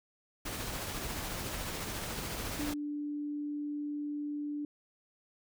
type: noise with tremolo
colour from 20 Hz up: pink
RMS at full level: -37 dBFS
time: 0.45-2.74 s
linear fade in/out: 10 ms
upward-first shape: triangle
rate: 14 Hz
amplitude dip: 30%
type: tone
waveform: sine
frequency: 293.7 Hz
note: D4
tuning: in tune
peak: -34 dBFS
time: 2.59-4.65 s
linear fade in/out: 2 ms
effects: none